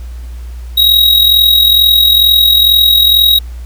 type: tone with amplitude modulation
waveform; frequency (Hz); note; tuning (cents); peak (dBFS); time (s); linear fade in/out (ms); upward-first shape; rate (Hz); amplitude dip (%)
square; 3812; A#7; +38; -3; 0.77-3.39; 10; sine; 42.2; 55
effects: added 60 Hz sine -22 dBFS peak until 3.65 s + pink hiss -43 dBFS RMS until 3.65 s